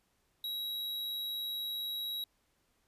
square tone, 3861 Hz, B7, 40 cents flat, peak -36 dBFS, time 0.44-2.24 s, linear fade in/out 2 ms, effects pink hiss -75 dBFS RMS until 2.87 s + resampled to 32000 Hz

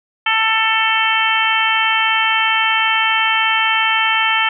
harmonic tone, 443.7 Hz, A4, 14 cents sharp, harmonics 2 / 3 / 4 / 5 / 6 / 7, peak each -20 / -20 / -20 / -20 / -20 / -20 dBFS, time 0.26-4.49 s, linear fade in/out 5 ms, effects none

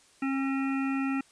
harmonic tone, 270.4 Hz, C#4, 43 cents flat, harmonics 1 / 3 / 5 / 7 / 9 / 10, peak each -27 / -40 / -38 / -42 / -41 / -45 dBFS, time 0.22-1.21 s, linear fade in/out 5 ms, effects white hiss -60 dBFS RMS until 1.31 s + resampled to 22050 Hz

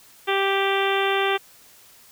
harmonic tone, 392 Hz, G4, in tune, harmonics 1 / 2 / 3 / 4 / 5 / 6 / 7 / 8 / 9, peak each -23 / -26 / -28 / -29 / -30 / -31 / -31 / -32 / -33 dBFS, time 0.27-1.38 s, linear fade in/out 20 ms, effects white hiss -51 dBFS RMS until 2.11 s

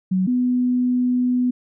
sine tone pair in turn, 186.4 / 248.8 Hz, F#3 / B3, +13 / +13 cents, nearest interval perfect fourth, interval 500 cents, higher second, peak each -16 dBFS, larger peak neither, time 0.11-0.27 / 0.27-1.51 s, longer second, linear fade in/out 10 ms, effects none

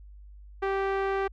sawtooth tone with low-pass filter, 390.1 Hz, G4, 8 cents flat, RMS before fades -28 dBFS, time 0.62-1.28 s, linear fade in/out 10 ms, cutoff 1800 Hz, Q 1.1, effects added 50 Hz sine -45 dBFS peak until 1.32 s

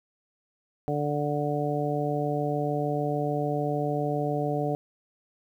harmonic tone, 146.83 Hz, D3, in tune, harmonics 1 / 2 / 3 / 4 / 5, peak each -30 / -32 / -31 / -32 / -32 dBFS, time 0.88-4.75 s, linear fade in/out 0 ms, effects 10-bit

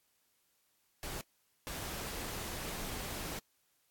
pink noise bursts at uneven times, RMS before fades -41 dBFS, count 2, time 1.03-1.21 / 1.67-3.39 s, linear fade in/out 0 ms, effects white hiss -75 dBFS RMS until 3.9 s + AAC 64 kbps

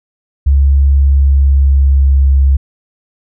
sine tone with pitch glide, 69.3 to 68.07 Hz, C#2 to C#2, 0 to -31 cents, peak -5 dBFS, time 0.46-2.57 s, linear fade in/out 10 ms, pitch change -31 cents, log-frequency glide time 0.86-2.35 s, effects none

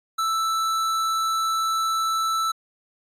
triangle tone with hard clipping, 1321 Hz, E6, 3 cents sharp, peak -23 dBFS, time 0.18-2.52 s, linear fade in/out 10 ms, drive 18 dB, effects AAC 64 kbps

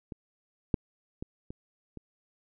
clicks, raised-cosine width 3 ms, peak -26 / -11 / -23 / -27 / -29 dBFS, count 5, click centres 0.122 / 0.742 / 1.225 / 1.505 / 1.973 s, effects none

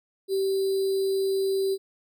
sine tone with sample-and-hold, 387.2 Hz, G4, 21 cents flat, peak -22 dBFS, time 0.28-1.78 s, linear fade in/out 50 ms, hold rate 4410 Hz, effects none

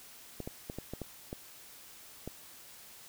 clicks, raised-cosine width 2 ms, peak -25 dBFS, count 8, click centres 0.403 / 0.475 / 0.699 / 0.786 / 0.936 / 1.017 / 1.329 / 2.276 s, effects white hiss -53 dBFS RMS until 3.08 s

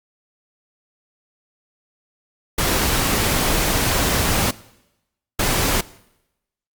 pink noise bursts at uneven times, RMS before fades -19 dBFS, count 2, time 2.58-4.51 / 5.39-5.81 s, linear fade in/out 5 ms, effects noise-tail reverb RT60 0.9 s tail -20 dB re dry + Opus 48 kbps

